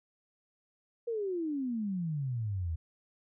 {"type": "exponential sweep", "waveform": "sine", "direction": "down", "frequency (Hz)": [480.6, 77.78], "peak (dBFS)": -31, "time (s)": [1.07, 2.76], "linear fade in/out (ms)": 10, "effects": []}